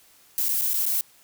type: noise with dropouts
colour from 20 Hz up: violet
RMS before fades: -24 dBFS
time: 0.38-1.01 s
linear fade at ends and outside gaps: 0 ms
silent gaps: 0.484-0.491 / 0.612-0.618 / 0.734-0.741 / 0.855-0.864 s
effects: white hiss -56 dBFS RMS until 1.23 s